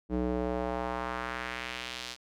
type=tone with band-pass filter sweep; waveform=square; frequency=61.74 Hz; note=B1; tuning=in tune; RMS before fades=-34 dBFS; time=0.09-2.17 s; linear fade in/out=50 ms; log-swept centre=310 to 4600 Hz; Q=1.4; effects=none